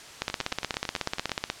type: two click trains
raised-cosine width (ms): 0.2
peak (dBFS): -14 / -9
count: 10 / 22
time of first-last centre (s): 0.3-1.294 / 0.22-1.5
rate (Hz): 9.05 / 16.4
effects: white hiss -45 dBFS RMS until 1.6 s + low-pass 7000 Hz 12 dB/octave